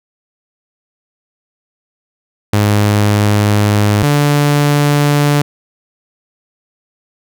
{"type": "tone pair in turn", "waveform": "sawtooth", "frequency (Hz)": [103.83, 145.57], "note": ["G#2", "D3"], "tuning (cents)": [0, -15], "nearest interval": "tritone", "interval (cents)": 585, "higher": "second", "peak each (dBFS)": [-5, -5], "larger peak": "neither", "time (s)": [[2.53, 4.03], [4.03, 5.42]], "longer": "first", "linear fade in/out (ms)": 5, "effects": []}